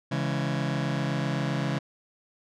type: chord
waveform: sawtooth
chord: C# minor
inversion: none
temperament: just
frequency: 138.59 / 166.31 / 207.9 Hz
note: C#3 / E3 / G#3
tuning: 0 / +16 / +2 cents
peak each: -24 / -27 / -29 dBFS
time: 0.11-1.79 s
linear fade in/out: 10 ms
effects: low-pass 5000 Hz 12 dB/octave